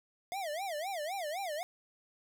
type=tone with vibrato; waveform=square; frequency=685 Hz; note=F5; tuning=34 cents flat; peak=-36 dBFS; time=0.32-1.63 s; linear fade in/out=0 ms; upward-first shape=sine; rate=3.9 Hz; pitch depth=270 cents each way; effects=none